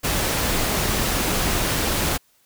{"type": "noise", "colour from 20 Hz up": "pink", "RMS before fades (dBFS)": -22, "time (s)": [0.03, 2.18], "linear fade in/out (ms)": 20, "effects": ["white hiss -61 dBFS RMS until 2.45 s"]}